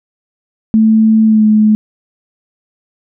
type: tone with pitch glide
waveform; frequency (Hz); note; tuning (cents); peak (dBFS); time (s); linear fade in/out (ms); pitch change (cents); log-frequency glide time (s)
sine; 220 to 214.4; A3 to A3; 0 to -45; -5; 0.74-1.75; 0; -45; 1.25-1.45
effects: none